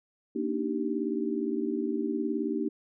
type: chord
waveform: sine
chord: Eb major seventh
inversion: second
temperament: just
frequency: 233.3 / 291.7 / 311.1 / 388.9 Hz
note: Bb3 / D4 / Eb4 / G4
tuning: +2 / -12 / 0 / -14 cents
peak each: -33 dBFS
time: 0.35-2.69 s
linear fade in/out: 10 ms
effects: none